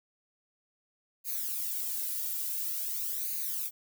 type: noise with flanger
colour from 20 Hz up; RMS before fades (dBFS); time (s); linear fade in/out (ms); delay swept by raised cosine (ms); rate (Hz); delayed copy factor
violet; -34; 1.24-3.71; 50; 0.45 to 2.15; 0.48; +0.8
effects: none